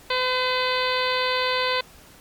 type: harmonic tone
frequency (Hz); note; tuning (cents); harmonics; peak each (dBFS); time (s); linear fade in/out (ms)
508; B4; +49; 1 / 2 / 3 / 4 / 5 / 6 / 7 / 8 / 9; -26 / -26 / -30 / -30 / -31 / -34 / -31 / -31 / -34; 0.1-1.81; 5
effects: pink hiss -49 dBFS RMS until 2.2 s + MP3 96 kbps